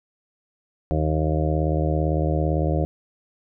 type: harmonic tone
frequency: 77.78 Hz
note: D#2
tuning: in tune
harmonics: 1 / 2 / 4 / 5 / 6 / 7 / 8 / 9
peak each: -23 / -24 / -28 / -31 / -34 / -29 / -33 / -32 dBFS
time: 0.91-2.85 s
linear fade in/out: 0 ms
effects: none